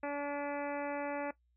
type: harmonic tone with a mistuned harmonic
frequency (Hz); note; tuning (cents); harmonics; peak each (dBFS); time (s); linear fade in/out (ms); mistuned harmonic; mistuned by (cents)
287; D4; -40; 1 / 2 / 3 / 4 / 5 / 6 / 7 / 8 / 9; -40 / -38 / -42 / -48 / -47 / -47 / -50 / -52 / -55; 0.03-1.31; 5; 8; +25
effects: noise-tail reverb RT60 0.1 s tail -17 dB re dry + added 60 Hz sine -70 dBFS peak until 1.56 s